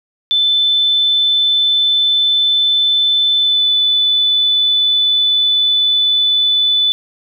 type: tone with pitch glide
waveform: sine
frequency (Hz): 3520 to 3492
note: A7 to A7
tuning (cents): 0 to -14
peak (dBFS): -10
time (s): 0.31-6.92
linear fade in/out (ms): 0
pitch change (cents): -14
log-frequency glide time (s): 3.38-3.68
effects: 8-bit